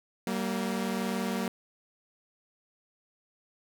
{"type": "tone pair together", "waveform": "sawtooth", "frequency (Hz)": [191.71, 233.1], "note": ["G3", "A#3"], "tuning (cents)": [-38, 0], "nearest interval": "minor third", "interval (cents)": 338, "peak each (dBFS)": -28, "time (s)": [0.27, 1.48], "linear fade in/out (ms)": 2, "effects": []}